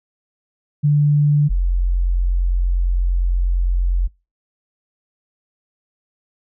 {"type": "tone pair in turn", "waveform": "sine", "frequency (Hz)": [146.83, 44.34], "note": ["D3", "F1"], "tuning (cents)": [0, 27], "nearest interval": "octave + major sixth", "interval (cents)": 2073, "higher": "first", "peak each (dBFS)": [-11, -14], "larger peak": "first", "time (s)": [[0.83, 1.49], [1.49, 4.08]], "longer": "second", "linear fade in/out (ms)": 20, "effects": ["noise-tail reverb RT60 0.3 s tail -26 dB re dry"]}